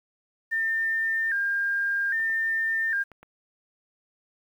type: tone with vibrato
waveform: sine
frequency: 1701 Hz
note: G#6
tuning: 41 cents sharp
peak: -23 dBFS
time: 0.51-3.04 s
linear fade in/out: 20 ms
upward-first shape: square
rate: 0.62 Hz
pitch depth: 100 cents each way
type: clicks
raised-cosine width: 0.5 ms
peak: -33 dBFS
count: 4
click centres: 2.2 / 2.299 / 3.117 / 3.23 s
effects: 9-bit